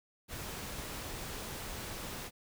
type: noise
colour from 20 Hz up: pink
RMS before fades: -42 dBFS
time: 0.28-2.31 s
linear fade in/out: 50 ms
effects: none